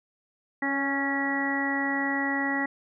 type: harmonic tone with a mistuned harmonic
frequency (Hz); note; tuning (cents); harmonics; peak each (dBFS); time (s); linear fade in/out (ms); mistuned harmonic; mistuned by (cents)
276.8; C#4; -2; 1 / 2 / 3 / 4 / 5 / 6 / 7; -29 / -38 / -33 / -39 / -40 / -39 / -28; 0.62-2.66; 5; 2; +17
effects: none